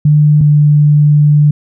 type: tone pair in turn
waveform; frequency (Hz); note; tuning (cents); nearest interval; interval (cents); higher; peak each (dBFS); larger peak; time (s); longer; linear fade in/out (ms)
sine; 149.6 / 148.14; D3 / D3; +32 / +15; unison; 17; first; -4; neither; 0.05-0.41 / 0.41-1.51; second; 5
effects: none